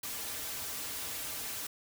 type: noise with comb filter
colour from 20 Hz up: white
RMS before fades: -39 dBFS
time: 0.03-1.67 s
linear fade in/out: 5 ms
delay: 5.5 ms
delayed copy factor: -0.65
effects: none

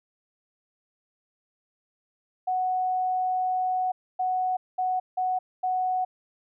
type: tone bursts at uneven times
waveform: sine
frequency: 740 Hz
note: F#5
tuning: in tune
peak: -23 dBFS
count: 5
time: 2.47-3.92 / 4.19-4.57 / 4.78-5 / 5.17-5.39 / 5.63-6.05 s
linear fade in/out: 10 ms
effects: none

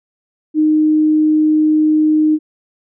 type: tone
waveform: sine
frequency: 308.3 Hz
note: D#4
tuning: 16 cents flat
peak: -9 dBFS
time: 0.54-2.39 s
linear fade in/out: 50 ms
effects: none

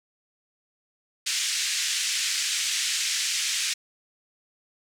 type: band-pass noise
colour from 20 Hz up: white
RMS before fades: -27 dBFS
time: 1.26-3.74 s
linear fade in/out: 10 ms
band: 1900 to 7600 Hz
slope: 24 dB/octave
effects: none

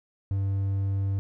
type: tone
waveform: triangle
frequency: 97.9 Hz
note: G2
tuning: 2 cents flat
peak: -22 dBFS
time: 0.31-1.19 s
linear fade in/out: 0 ms
effects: none

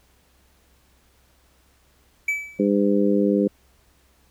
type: tone with exponential decay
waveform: triangle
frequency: 2301 Hz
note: D7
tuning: 36 cents flat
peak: -16 dBFS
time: 2.28-2.68 s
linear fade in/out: 5 ms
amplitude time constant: 86 ms
type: harmonic tone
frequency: 101.2 Hz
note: G#2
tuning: 44 cents flat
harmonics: 2 / 3 / 4 / 5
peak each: -20 / -22 / -23 / -24 dBFS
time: 2.59-3.48 s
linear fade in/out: 10 ms
effects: added 65 Hz sine -61 dBFS peak until 4.3 s + pink hiss -61 dBFS RMS until 4.3 s

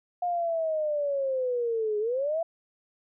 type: linear two-way sweep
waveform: sine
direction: down then up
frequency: 716 to 413.7 to 678 Hz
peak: -25 dBFS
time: 0.22-2.43 s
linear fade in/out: 5 ms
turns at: 1.99 s
effects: none

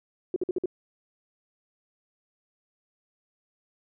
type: tone bursts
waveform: sine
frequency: 363.7 Hz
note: F#4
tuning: 30 cents flat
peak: -23 dBFS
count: 5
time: 0.34-0.658 s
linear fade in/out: 2 ms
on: 22 ms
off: 52 ms
effects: none

